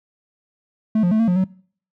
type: tone with pitch steps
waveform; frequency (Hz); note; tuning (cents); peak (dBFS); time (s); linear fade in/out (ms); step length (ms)
triangle; 218.2 / 176.7 / 217.9 / 227.7 / 178.9 / 187.4; A3 / F3 / A3 / A#3 / F3 / F#3; -14 / +21 / -17 / -40 / +42 / +22; -12; 0.95-1.442; 5; 82
effects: noise-tail reverb RT60 0.5 s tail -22 dB re dry